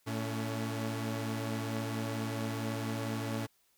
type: tone cluster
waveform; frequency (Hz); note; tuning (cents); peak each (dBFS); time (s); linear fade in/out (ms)
sawtooth; 112.2 / 220 / 282.1; A2 / A3 / C#4; +34 / 0 / +30; -32 / -37 / -35; 0.06-3.47; 20
effects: white hiss -71 dBFS RMS until 3.77 s